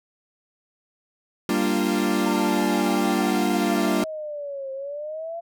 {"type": "chord", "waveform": "40% pulse", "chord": "G minor seventh", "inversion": "none", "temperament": "equal with one note detuned", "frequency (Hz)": [196, 233.1, 293.7, 346.6], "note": ["G3", "Bb3", "D4", "F4"], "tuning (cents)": [0, 0, 0, -13], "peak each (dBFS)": -25, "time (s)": [1.49, 4.04], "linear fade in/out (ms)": 2}
{"type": "linear two-way sweep", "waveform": "sine", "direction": "down then up", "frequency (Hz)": [917, 531, 684], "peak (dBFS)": -29, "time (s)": [2.24, 5.41], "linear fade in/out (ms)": 20, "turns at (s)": 4.72}
{"effects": []}